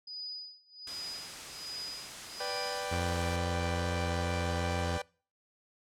sine tone with tremolo, 4958 Hz, D#8, 7 cents flat, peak -37 dBFS, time 0.07-2.96 s, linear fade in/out 5 ms, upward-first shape sine, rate 1.3 Hz, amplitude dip 95%
white noise, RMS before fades -43 dBFS, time 0.87-3.36 s, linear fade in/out 2 ms
sawtooth chord, G major, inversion first, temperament equal, 493.9 / 587.3 / 784 Hz, B4 / D5 / G5, 0 / 0 / 0 cents, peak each -35 dBFS, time 2.4-5.02 s, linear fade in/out 5 ms
sawtooth tone with vibrato, 86.4 Hz, F2, 18 cents flat, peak -28 dBFS, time 2.91-4.98 s, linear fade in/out 10 ms, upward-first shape sine, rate 2.3 Hz, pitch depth 17 cents each way
effects noise-tail reverb RT60 0.4 s tail -23 dB re dry + low-pass 8000 Hz 12 dB/octave

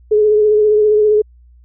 sine tone with vibrato, 424 Hz, G#4, 36 cents sharp, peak -8 dBFS, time 0.11-1.22 s, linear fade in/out 10 ms, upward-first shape triangle, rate 15 Hz, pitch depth 34 cents each way, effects added 60 Hz sine -42 dBFS peak until 1.64 s

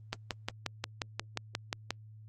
click train, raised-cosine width 0.2 ms, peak -15 dBFS, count 11, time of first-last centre 0.13-1.906 s, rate 5.63 Hz, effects added 108 Hz sine -49 dBFS peak until 2.28 s + Opus 24 kbps

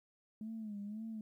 sine tone with vibrato, 213.1 Hz, G#3, 45 cents sharp, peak -40 dBFS, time 0.41-1.21 s, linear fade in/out 2 ms, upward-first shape sine, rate 1.9 Hz, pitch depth 92 cents each way, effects tanh soft clip ceiling -36 dBFS + 13-bit

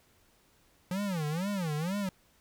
square tone with vibrato, 174.61 Hz, F3, in tune, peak -31 dBFS, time 0.91-2.09 s, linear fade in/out 2 ms, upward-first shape sine, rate 2.1 Hz, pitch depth 280 cents each way, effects pink hiss -66 dBFS RMS until 2.4 s

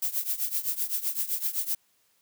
violet noise with tremolo, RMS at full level -26 dBFS, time 0.02-1.75 s, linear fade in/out 5 ms, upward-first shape triangle, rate 7.8 Hz, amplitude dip 90%, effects white hiss -68 dBFS RMS until 2.21 s + high-pass 80 Hz 12 dB/octave

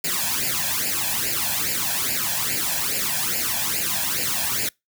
white noise with flanger, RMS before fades -24 dBFS, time 0.04-4.69 s, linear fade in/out 5 ms, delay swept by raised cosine 0.41 to 1.23 ms, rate 2.4 Hz, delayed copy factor +0.8, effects noise-tail reverb RT60 0.2 s tail -26 dB re dry + high-pass 80 Hz 12 dB/octave

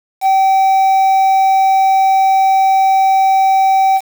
triangle tone with quantisation, 770 Hz, G5, 31 cents flat, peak -6 dBFS, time 0.21-4.01 s, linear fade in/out 50 ms, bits 5, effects none

